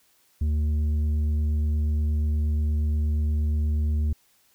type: tone with tanh clipping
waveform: sine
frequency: 75.7 Hz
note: D#2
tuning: 47 cents flat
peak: -22 dBFS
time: 0.41-4.13 s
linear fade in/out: 5 ms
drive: 6 dB
effects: white hiss -63 dBFS RMS until 4.54 s